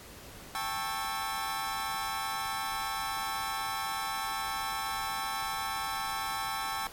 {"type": "chord", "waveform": "sawtooth", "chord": "A dominant seventh", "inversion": "third", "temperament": "just", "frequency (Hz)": [792, 880, 1100, 1320], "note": ["G5", "A5", "C#6", "E6"], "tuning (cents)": [18, 0, -14, 2], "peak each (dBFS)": -34, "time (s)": [0.55, 6.87], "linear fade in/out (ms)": 0, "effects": ["pink hiss -49 dBFS RMS until 6.92 s", "AAC 64 kbps"]}